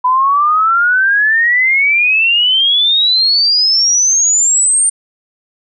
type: exponential sweep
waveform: sine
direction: up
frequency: 992 to 8960 Hz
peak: -8 dBFS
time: 0.04-4.9 s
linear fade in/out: 10 ms
effects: none